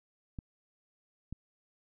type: clicks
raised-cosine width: 5 ms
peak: -27 dBFS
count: 2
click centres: 0.388 / 1.326 s
effects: none